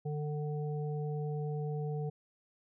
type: harmonic tone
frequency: 149.2 Hz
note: D3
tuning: 28 cents sharp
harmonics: 1 / 3 / 5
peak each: -34 / -40 / -47 dBFS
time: 0.05-2.1 s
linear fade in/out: 10 ms
effects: none